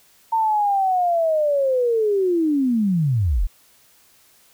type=linear sweep; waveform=sine; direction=down; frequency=912 to 30.45 Hz; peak=-16 dBFS; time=0.32-3.47 s; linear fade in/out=10 ms; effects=white hiss -55 dBFS RMS until 4.53 s